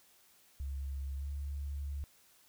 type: tone with pitch glide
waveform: sine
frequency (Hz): 68.5 to 70.83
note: C#2 to C#2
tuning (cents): -20 to +38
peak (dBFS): -36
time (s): 0.6-2.04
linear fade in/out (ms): 0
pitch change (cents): +58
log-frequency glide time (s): 1.16-1.26
effects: white hiss -65 dBFS RMS until 2.48 s